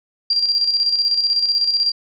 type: tone with tremolo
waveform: sine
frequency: 4749 Hz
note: D8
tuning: 18 cents sharp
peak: -13 dBFS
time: 0.3-1.92 s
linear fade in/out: 5 ms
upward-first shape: square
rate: 16 Hz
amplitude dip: 50%
effects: none